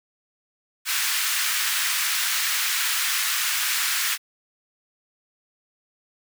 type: high-pass noise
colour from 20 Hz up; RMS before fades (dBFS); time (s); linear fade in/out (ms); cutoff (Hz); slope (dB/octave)
pink; -24; 0.85-4.18; 50; 1400; 24
effects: none